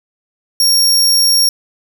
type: tone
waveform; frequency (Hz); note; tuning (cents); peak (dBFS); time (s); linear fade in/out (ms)
sawtooth; 5560; F8; -9; -6; 0.6-1.49; 2
effects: none